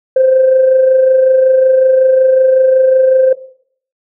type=tone with amplitude modulation; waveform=sine; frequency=522 Hz; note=C5; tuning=4 cents flat; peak=-3 dBFS; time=0.16-3.33 s; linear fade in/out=5 ms; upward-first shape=sine; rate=25.4 Hz; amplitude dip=50%; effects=noise-tail reverb RT60 0.6 s tail -18 dB re dry + tanh soft clip ceiling -1 dBFS